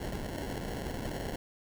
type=noise with sample-and-hold; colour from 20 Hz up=pink; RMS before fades=-37 dBFS; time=0-1.36 s; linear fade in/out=5 ms; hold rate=1225 Hz; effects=none